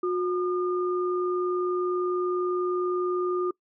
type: tone pair together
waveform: sine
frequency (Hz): 361 / 1212.2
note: F#4 / D#6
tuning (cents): -43 / -46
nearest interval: octave + major sixth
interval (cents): 2097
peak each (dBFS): -24 / -32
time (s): 0.03-3.51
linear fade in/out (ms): 5
effects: noise-tail reverb RT60 0.1 s tail -23 dB re dry